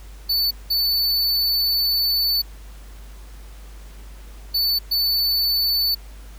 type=tone bursts at uneven times; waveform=square; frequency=4492 Hz; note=C#8; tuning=22 cents sharp; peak=-18 dBFS; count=4; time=0.29-0.51 / 0.7-2.42 / 4.54-4.79 / 4.91-5.95 s; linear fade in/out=10 ms; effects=added 50 Hz sine -37 dBFS peak until 6.38 s + pink hiss -49 dBFS RMS until 6.38 s